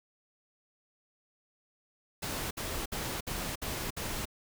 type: noise bursts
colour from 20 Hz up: pink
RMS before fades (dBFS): -36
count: 6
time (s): 2.22-4.255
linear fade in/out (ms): 10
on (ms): 290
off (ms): 59
effects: none